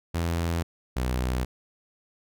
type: tone pair in turn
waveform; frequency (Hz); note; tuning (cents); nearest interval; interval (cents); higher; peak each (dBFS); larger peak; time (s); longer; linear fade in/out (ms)
sawtooth; 84.2 / 62.72; E2 / B1; +37 / +27; perfect fourth; 510; first; -21; neither; 0.14-0.63 / 0.96-1.45; neither; 10
effects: none